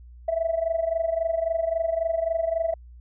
sine tone with amplitude modulation, 659 Hz, E5, 1 cent flat, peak -18 dBFS, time 0.28-2.74 s, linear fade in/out 5 ms, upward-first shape sine, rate 23.7 Hz, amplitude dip 80%, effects tanh soft clip ceiling -15 dBFS + added 60 Hz sine -43 dBFS peak until 3 s

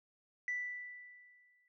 sine tone with exponential decay, 1975.5 Hz, B6, in tune, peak -32 dBFS, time 0.48-1.68 s, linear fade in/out 1 ms, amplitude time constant 260 ms, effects tanh soft clip ceiling -30 dBFS

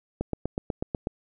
click train, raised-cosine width 2 ms, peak -14 dBFS, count 8, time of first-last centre 0.21-1.071 s, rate 8.13 Hz, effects none

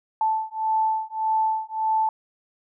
sine beating tone pair, 877 / 878.7 Hz, A5 / A5, -6 / -3 cents, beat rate 1.7 Hz, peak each -24 dBFS, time 0.21-2.09 s, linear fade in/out 2 ms, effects none

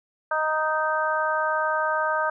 harmonic tone, 311.1 Hz, D#4, in tune, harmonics 2 / 3 / 4 / 5, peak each -27 / -27 / -27 / -27 dBFS, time 0.31-2.3 s, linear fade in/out 5 ms, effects none

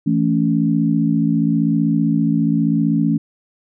sine chord, A major, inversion second, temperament equal with one note detuned, 164.81 / 220 / 280.9 Hz, E3 / A3 / C#4, 0 / 0 / +23 cents, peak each -18 dBFS, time 0.06-3.18 s, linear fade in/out 10 ms, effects none

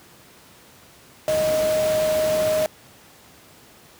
sine tone in noise, 622.3 Hz, D#5, in tune, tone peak -18 dBFS, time 1.28-2.66 s, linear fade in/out 0 ms, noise pink, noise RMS -29 dBFS, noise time 1.28-2.66 s, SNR +8 dB, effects pink hiss -49 dBFS RMS until 3.99 s + high-pass 100 Hz 12 dB/octave

